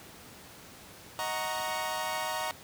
sawtooth chord, D# minor seventh, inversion none, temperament equal with one note detuned, 626.2 / 740 / 932.3 / 1108.7 Hz, D#5 / F#5 / A#5 / C#6, +11 / 0 / 0 / 0 cents, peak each -34 / -34 / -31 / -35 dBFS, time 1.19-2.51 s, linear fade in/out 0 ms, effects pink hiss -50 dBFS RMS until 2.63 s + high-pass 80 Hz 12 dB/octave

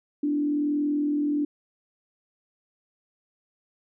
sine tone with frequency modulation, 293.4 Hz, D4, 2 cents flat, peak -22 dBFS, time 0.23-1.45 s, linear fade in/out 5 ms, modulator 41.1 Hz, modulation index 0.41, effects none

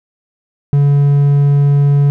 triangle tone, 142.5 Hz, C#3, 48 cents sharp, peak -5 dBFS, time 0.73-2.1 s, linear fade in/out 0 ms, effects none

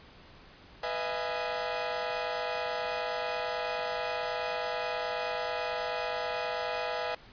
sawtooth chord, E major seventh, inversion second, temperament equal with one note detuned, 493.9 / 622.3 / 671.6 / 830.6 Hz, B4 / D#5 / E5 / G#5, 0 / 0 / +32 / 0 cents, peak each -33 dBFS, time 0.83-7.15 s, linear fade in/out 5 ms, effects pink hiss -54 dBFS RMS until 7.32 s + resampled to 11025 Hz

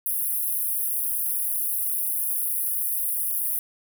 pink high-pass noise, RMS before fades -26 dBFS, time 0.06-3.59 s, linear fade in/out 0 ms, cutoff 9900 Hz, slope 96 dB/octave, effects none

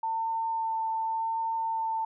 sine tone with vibrato, 898 Hz, A5, 35 cents sharp, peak -27 dBFS, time 0.03-2.05 s, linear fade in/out 5 ms, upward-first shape sine, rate 0.86 Hz, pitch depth 10 cents each way, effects none

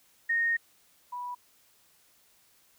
sine tone pair in turn, 1852 / 981.1 Hz, A#6 / B5, -12 / -12 cents, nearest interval major seventh, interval 1100 cents, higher first, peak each -24 / -34 dBFS, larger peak first, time 0.29-0.57 / 1.12-1.35 s, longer first, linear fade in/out 10 ms, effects white hiss -64 dBFS RMS until 2.78 s

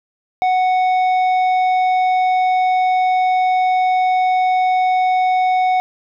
triangle tone with tanh clipping, 740 Hz, F#5, in tune, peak -14 dBFS, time 0.42-5.8 s, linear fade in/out 0 ms, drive 12 dB, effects none

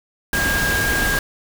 sine tone in noise, 1620 Hz, G#6, 43 cents flat, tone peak -19 dBFS, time 0.33-1.19 s, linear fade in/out 2 ms, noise pink, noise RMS -22 dBFS, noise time 0.33-1.19 s, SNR 0 dB, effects none

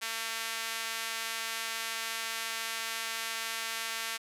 sawtooth tone with high-pass filter, 225.9 Hz, A3, 46 cents sharp, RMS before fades -36 dBFS, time 0.01-4.18 s, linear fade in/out 20 ms, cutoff 1800 Hz, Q 0.79, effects resampled to 32000 Hz

